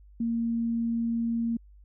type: tone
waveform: sine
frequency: 231.4 Hz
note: A#3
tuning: 13 cents flat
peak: -25 dBFS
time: 0.2-1.57 s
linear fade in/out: 5 ms
effects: added 50 Hz sine -50 dBFS peak until 1.84 s